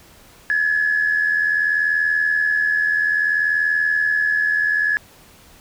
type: tone with amplitude modulation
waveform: sine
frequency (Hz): 1700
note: G#6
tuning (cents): +40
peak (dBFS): -12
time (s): 0.5-4.97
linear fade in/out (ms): 0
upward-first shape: sine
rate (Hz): 80.6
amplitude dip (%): 65
effects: tanh soft clip ceiling -9 dBFS + pink hiss -48 dBFS RMS until 5.6 s